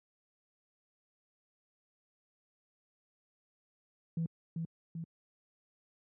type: tone with echo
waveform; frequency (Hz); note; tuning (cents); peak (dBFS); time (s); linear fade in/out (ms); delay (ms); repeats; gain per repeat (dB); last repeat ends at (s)
sine; 164.81; E3; 0; -29; 4.17-4.26; 2; 390; 2; -4; 5.04
effects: tanh soft clip ceiling -27 dBFS + high-pass 100 Hz 12 dB/octave